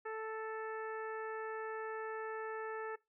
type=harmonic tone; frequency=440 Hz; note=A4; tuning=in tune; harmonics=1 / 2 / 3 / 4 / 5 / 6; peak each=-41 / -47 / -47 / -48 / -58 / -62 dBFS; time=0.05-2.96 s; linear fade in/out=10 ms; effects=noise-tail reverb RT60 0.2 s tail -21 dB re dry